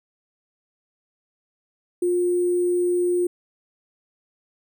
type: tone with sample-and-hold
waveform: sine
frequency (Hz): 354.8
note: F4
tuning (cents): +27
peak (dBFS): -18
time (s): 2.02-3.27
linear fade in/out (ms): 5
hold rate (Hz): 8820
effects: none